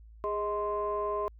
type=tone cluster; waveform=sine; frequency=411.4 / 631 / 1042 Hz; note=G#4 / D#5 / C6; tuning=-16 / +24 / -7 cents; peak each=-32 / -34 / -32 dBFS; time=0.24-1.28 s; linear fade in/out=0 ms; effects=tanh soft clip ceiling -21 dBFS + added 55 Hz sine -49 dBFS peak until 1.39 s